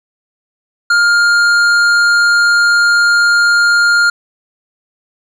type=tone with hard clipping; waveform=triangle; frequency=1408 Hz; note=F6; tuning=14 cents sharp; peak=-9 dBFS; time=0.9-4.1 s; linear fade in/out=5 ms; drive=13 dB; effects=none